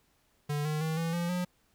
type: tone with pitch steps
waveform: square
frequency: 146.83 / 152.8 / 159.01 / 165.48 / 172.21 / 179.21 Hz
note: D3 / D#3 / D#3 / E3 / F3 / F3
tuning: 0 / -31 / +38 / +7 / -24 / +45 cents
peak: -30 dBFS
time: 0.49-1.45 s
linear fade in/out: 10 ms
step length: 160 ms
effects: pink hiss -70 dBFS RMS until 1.74 s